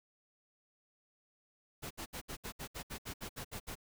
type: noise bursts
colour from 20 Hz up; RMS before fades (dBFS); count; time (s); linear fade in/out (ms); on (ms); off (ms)
pink; -43; 13; 1.82-3.755; 20; 87; 67
effects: none